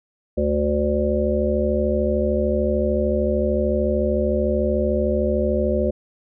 harmonic tone, 73.42 Hz, D2, in tune, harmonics 1 / 3 / 5 / 7 / 8, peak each -24 / -24 / -24 / -24 / -24 dBFS, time 0.37-5.91 s, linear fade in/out 10 ms, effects none

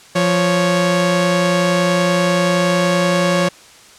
sawtooth tone pair together, 174.61 / 554.4 Hz, F3 / C#5, 0 / 0 cents, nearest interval octave + minor sixth, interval 2000 cents, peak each -12 dBFS, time 0.15-3.49 s, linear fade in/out 10 ms, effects white hiss -43 dBFS RMS until 3.98 s + low-pass 8000 Hz 12 dB/octave

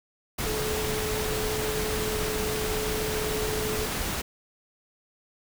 sine tone in noise, 430.3 Hz, A4, 39 cents flat, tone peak -30 dBFS, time 0.46-3.86 s, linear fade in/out 10 ms, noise pink, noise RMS -30 dBFS, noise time 0.38-4.22 s, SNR -3 dB, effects none

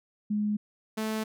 sine / sawtooth tone pair in turn, 209.4 / 218.3 Hz, G#3 / A3, +15 / -13 cents, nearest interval minor second, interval 72 cents, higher second, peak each -25 dBFS, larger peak neither, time 0.3-0.57 / 0.97-1.24 s, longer neither, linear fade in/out 10 ms, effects none

